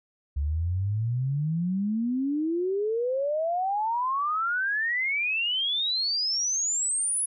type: exponential sweep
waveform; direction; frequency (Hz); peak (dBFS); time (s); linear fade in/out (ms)
sine; up; 69 to 10548; -24; 0.36-7.26; 10
effects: none